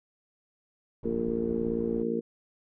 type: low-pass noise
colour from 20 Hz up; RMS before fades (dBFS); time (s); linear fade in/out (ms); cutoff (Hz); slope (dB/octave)
pink; -42; 1.03-2.03; 2; 460; 12
type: harmonic tone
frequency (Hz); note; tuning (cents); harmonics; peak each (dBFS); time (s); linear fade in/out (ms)
57.4; A#1; -26; 3 / 4 / 5 / 6 / 7 / 8; -40 / -31 / -40 / -34 / -37 / -31; 1.04-2.21; 20
effects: none